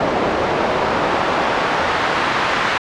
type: noise with band-pass filter sweep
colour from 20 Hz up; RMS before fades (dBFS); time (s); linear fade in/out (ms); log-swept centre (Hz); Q
pink; -18; 0-2.78; 5; 570 to 1400; 0.86
effects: low-pass 5000 Hz 12 dB/octave